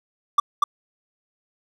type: tone with echo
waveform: triangle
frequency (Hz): 1166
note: D6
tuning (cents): -13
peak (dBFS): -10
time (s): 0.38-0.4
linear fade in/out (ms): 5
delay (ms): 240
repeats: 1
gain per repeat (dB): -2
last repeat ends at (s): 0.64
effects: none